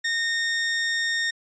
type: tone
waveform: sawtooth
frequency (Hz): 1840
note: A#6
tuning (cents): -23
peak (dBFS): -19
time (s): 0.04-1.31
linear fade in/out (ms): 10
effects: resampled to 16000 Hz